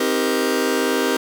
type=chord; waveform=sawtooth; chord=C minor seventh; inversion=none; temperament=just; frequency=261.6 / 314 / 392.4 / 470.9 Hz; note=C4 / Eb4 / G4 / Bb4; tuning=0 / +16 / +2 / +18 cents; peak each=-19 / -21 / -18 / -19 dBFS; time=0-1.17 s; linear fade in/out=5 ms; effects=none